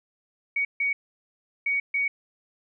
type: tone bursts at uneven times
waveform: sine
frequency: 2244 Hz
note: C#7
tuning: 21 cents sharp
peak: -22 dBFS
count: 4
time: 0.56-0.65 / 0.8-0.93 / 1.66-1.8 / 1.94-2.08 s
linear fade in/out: 5 ms
effects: none